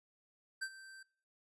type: tone with ADSR envelope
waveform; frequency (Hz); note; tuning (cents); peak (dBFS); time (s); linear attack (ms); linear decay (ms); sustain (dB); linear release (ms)
square; 1560; G6; -9; -36; 0.61-1.03; 16; 61; -16; 6
effects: noise-tail reverb RT60 0.5 s tail -23 dB re dry + resampled to 24000 Hz